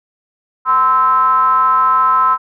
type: ring-modulated tone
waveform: triangle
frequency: 138.59 Hz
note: C#3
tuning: in tune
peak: -4 dBFS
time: 0.65-2.38 s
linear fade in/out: 50 ms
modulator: 1170 Hz
effects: none